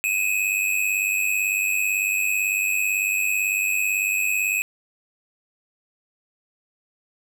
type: tone pair together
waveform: square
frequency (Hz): 2489 / 2587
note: D#7 / E7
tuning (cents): 0 / -33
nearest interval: minor second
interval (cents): 67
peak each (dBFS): -24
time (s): 0.04-4.62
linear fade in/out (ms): 0
effects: none

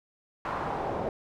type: noise with band-pass filter sweep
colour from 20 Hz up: brown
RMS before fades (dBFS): -32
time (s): 0.45-1.09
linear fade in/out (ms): 2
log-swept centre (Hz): 1100 to 590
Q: 1.9
effects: none

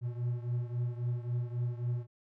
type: beating tone pair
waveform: triangle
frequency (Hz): 120 / 123.7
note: B2 / B2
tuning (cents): -49 / +3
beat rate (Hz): 3.7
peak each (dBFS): -31 / -35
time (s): 0.01-2.07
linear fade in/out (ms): 50
effects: none

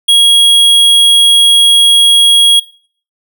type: tone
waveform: square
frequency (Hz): 3300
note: G#7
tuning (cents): -12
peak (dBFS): -4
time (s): 0.08-2.6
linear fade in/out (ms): 10
effects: noise-tail reverb RT60 0.5 s tail -22 dB re dry

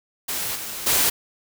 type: noise with level steps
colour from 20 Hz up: white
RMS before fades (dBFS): -27 / -32 / -19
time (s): 0.28-1.1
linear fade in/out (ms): 10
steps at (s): 0.55 / 0.86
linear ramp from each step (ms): 10
effects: none

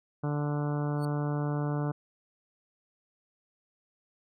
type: harmonic tone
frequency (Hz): 146.8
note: D3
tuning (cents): 0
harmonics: 1 / 2 / 3 / 4 / 5 / 6 / 7 / 8 / 9 / 10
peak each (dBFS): -29 / -35 / -39 / -41 / -43 / -45 / -46 / -47 / -48 / -49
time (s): 0.23-1.92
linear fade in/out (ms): 10
type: tone with exponential growth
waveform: 25% pulse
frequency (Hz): 4431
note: C#8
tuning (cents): -2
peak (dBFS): -39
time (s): 0.96-1.05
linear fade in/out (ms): 1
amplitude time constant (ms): 18
effects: none

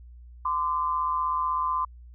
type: tone pair together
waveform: sine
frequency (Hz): 1027.9 / 1184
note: C6 / D6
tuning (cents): -31 / +14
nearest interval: major second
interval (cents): 245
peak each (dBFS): -25 / -29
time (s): 0.45-1.85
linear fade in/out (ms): 5
effects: added 60 Hz sine -44 dBFS peak until 2.14 s

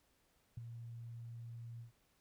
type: tone with ADSR envelope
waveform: sine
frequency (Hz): 117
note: A#2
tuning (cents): +7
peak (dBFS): -39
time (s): 0.57-1.92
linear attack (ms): 6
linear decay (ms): 15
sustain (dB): -7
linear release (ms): 120
effects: pink hiss -75 dBFS RMS until 2.2 s

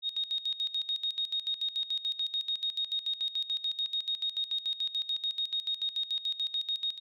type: tone with tremolo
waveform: sine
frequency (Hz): 3729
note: A#7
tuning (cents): 0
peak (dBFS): -28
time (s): 0.02-7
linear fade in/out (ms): 50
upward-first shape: square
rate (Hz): 6.9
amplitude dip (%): 80
effects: none

